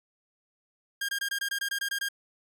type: tone bursts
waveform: sawtooth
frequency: 1615 Hz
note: G#6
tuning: 49 cents flat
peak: -25 dBFS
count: 11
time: 1.01-2.087 s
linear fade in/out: 5 ms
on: 77 ms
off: 23 ms
effects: none